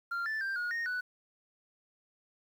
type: tone with pitch steps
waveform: sine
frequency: 1389 / 1759 / 1578 / 1443 / 1854 / 1484 Hz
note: F6 / A6 / G6 / F#6 / A#6 / F#6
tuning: -10 / -1 / +11 / -44 / -10 / +5 cents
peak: -29 dBFS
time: 0.11-1.01 s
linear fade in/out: 10 ms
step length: 150 ms
effects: tanh soft clip ceiling -31 dBFS + 10-bit